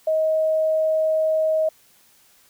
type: tone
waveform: sine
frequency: 631 Hz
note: D#5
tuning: 24 cents sharp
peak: -17 dBFS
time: 0.07-1.69 s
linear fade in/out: 5 ms
effects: white hiss -56 dBFS RMS until 2.49 s